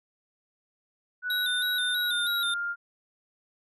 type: tone with pitch glide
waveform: sine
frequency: 1480 to 1402.6 Hz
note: F#6 to F6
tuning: 0 to +7 cents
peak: -28 dBFS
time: 1.22-2.76 s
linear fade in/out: 50 ms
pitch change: -93 cents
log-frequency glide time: 1.9-2.39 s
type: tone with vibrato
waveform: square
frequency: 3729 Hz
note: A#7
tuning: in tune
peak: -28 dBFS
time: 1.3-2.54 s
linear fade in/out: 2 ms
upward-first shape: square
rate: 3.1 Hz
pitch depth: 55 cents each way
effects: none